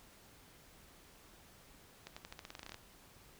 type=accelerating click train; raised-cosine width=0.2 ms; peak=-29 dBFS; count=14; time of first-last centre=2.07-2.744 s; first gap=95 ms; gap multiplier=0.89; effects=pink hiss -61 dBFS RMS until 3.39 s